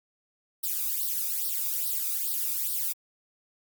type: noise with flanger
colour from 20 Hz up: violet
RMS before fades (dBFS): -29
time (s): 0.63-2.93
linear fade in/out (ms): 10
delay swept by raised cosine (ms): 0.21 to 0.84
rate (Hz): 2.4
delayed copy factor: +0.75
effects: Opus 48 kbps